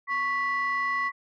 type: tone pair together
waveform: sine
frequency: 1108.7 / 1970.5 Hz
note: C#6 / B6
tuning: 0 / -4 cents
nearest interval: minor seventh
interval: 996 cents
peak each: -26 dBFS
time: 0.07-1.12 s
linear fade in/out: 50 ms
effects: tanh soft clip ceiling -20 dBFS